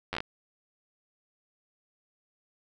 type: slowing click train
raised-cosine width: 0.3 ms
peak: -16 dBFS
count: 6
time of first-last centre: 0.13-0.204 s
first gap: 10 ms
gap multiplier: 1.2
effects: none